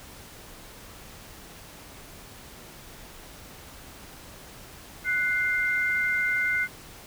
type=tone pair together; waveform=sine; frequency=1482.1 / 2096 Hz; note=F#6 / C7; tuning=+2 / +2 cents; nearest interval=tritone; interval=600 cents; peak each=-26 / -25 dBFS; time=5.04-6.68 s; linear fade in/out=50 ms; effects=pink hiss -46 dBFS RMS until 7.06 s